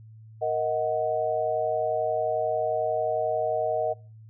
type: chord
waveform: sine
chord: D# minor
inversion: second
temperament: equal with one note detuned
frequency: 466.2 / 628.8 / 740 Hz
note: A#4 / D#5 / F#5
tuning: 0 / +18 / 0 cents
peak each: -30 / -26 / -29 dBFS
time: 0.41-3.94 s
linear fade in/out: 20 ms
effects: noise-tail reverb RT60 0.4 s tail -25 dB re dry + added 110 Hz sine -45 dBFS peak until 4.29 s